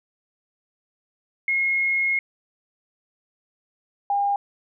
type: tone pair in turn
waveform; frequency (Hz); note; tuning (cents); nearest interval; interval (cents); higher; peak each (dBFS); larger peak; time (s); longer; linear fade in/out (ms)
sine; 2158 / 805.8; C#7 / G5; -47 / +48; octave + perfect fourth; 1705; first; -19; neither; 1.48-2.19 / 4.1-4.36; first; 2
effects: none